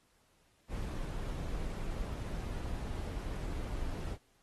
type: noise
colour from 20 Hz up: brown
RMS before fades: -38 dBFS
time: 0.68-4.18 s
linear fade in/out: 50 ms
effects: pink hiss -71 dBFS RMS until 4.42 s + AAC 32 kbps